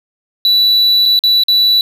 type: tone with dropouts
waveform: triangle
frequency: 3951 Hz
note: B7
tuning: in tune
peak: -6 dBFS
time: 0.45-1.81 s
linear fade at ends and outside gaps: 1 ms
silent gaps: 1.055-1.059 / 1.191-1.237 / 1.436-1.483 s
effects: none